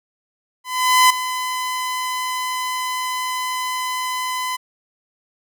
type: tone with ADSR envelope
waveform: sawtooth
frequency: 1013 Hz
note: B5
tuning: 44 cents sharp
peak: -5 dBFS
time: 0.64-4.57 s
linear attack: 460 ms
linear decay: 7 ms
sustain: -13 dB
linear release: 17 ms
effects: none